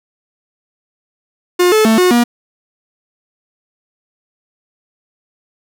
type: tone with pitch steps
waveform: 45% pulse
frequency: 357.4 / 433.3 / 222.2 / 363.2 / 239.1 Hz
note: F4 / A4 / A3 / F#4 / A#3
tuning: +40 / -27 / +17 / -32 / +44 cents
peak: -8 dBFS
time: 1.59-2.24 s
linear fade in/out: 10 ms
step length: 130 ms
effects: none